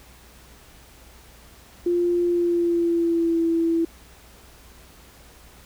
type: tone with pitch glide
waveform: sine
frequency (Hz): 349.2 to 331.7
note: F4 to E4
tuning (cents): 0 to +11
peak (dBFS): -18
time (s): 1.86-3.85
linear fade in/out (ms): 5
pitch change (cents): -89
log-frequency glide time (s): 2.25-3.41
effects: added 60 Hz sine -52 dBFS peak until 5.65 s + pink hiss -50 dBFS RMS until 5.65 s